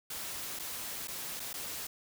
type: noise with dropouts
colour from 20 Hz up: white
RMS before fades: -40 dBFS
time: 0.1-1.87 s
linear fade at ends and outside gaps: 5 ms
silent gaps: 0.591-0.595 / 1.074-1.081 / 1.397-1.4 / 1.531-1.539 s
effects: none